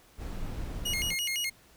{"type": "noise", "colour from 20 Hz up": "brown", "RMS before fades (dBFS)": -36, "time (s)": [0.17, 1.16], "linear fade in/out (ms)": 50}
{"type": "tone with vibrato", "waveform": "sawtooth", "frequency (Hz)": 2489, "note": "D#7", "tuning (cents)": 0, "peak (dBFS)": -26, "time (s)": [0.85, 1.5], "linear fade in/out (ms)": 10, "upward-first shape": "square", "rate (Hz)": 5.9, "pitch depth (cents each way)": 260}
{"effects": ["pink hiss -59 dBFS RMS until 1.76 s"]}